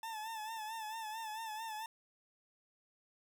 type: tone with vibrato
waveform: 40% pulse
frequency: 880 Hz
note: A5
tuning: in tune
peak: -40 dBFS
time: 0.03-1.86 s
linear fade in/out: 2 ms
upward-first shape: sine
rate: 4.5 Hz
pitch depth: 60 cents each way
effects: none